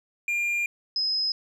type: tone pair in turn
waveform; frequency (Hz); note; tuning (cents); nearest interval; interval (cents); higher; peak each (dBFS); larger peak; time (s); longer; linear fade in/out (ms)
triangle / sine; 2400 / 5085; D7 / D#8; +37 / +37; octave + minor second; 1300; second; -22 / -23; first; 0.28-0.66 / 0.96-1.32; first; 2
effects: none